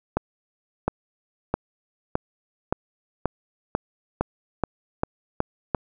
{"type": "accelerating click train", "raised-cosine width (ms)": 1, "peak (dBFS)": -7, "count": 12, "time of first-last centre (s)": [0.17, 5.748], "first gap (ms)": 710, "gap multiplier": 0.93, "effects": []}